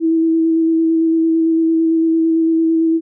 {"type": "tone with vibrato", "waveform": "sine", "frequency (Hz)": 325.8, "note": "E4", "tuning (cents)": -20, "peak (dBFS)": -11, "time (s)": [0, 3.01], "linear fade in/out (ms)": 50, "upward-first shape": "square", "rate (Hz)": 8.9, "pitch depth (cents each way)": 11, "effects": []}